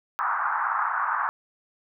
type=band-pass noise; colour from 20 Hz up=white; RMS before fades=-26 dBFS; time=0.19-1.29 s; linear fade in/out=0 ms; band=850 to 1500 Hz; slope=48 dB/octave; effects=none